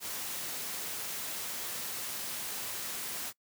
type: noise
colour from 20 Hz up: white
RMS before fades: -38 dBFS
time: 0-3.33 s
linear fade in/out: 50 ms
effects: noise-tail reverb RT60 0.1 s tail -22 dB re dry + high-pass 100 Hz 12 dB/octave